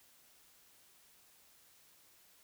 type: silence
effects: white hiss -65 dBFS RMS until 2.43 s